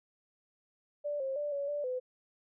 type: tone with pitch steps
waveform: sine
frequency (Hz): 585 / 535 / 587 / 564 / 584 / 506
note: D5 / C5 / D5 / C#5 / D5 / B4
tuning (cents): -7 / +38 / -1 / +30 / -10 / +42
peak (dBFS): -32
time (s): 1.04-2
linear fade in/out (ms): 20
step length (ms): 160
effects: none